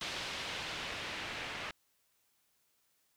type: noise with low-pass filter sweep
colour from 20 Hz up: white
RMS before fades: -41 dBFS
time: 0.01-1.71 s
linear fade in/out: 2 ms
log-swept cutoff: 3800 to 2500 Hz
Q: 1.2
effects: white hiss -75 dBFS RMS until 3.16 s